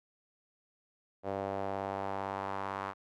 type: tone with band-pass filter sweep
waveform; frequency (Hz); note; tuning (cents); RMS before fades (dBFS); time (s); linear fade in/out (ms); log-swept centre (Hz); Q
sawtooth; 97.8; G2; -4; -37; 1.23-2.94; 50; 600 to 1100; 2.2
effects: none